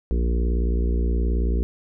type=harmonic tone; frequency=58.8 Hz; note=A#1; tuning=16 cents sharp; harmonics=1 / 3 / 4 / 5 / 6 / 7 / 8; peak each=-19 / -32 / -33 / -37 / -34 / -35 / -39 dBFS; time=0.11-1.63 s; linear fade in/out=0 ms; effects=none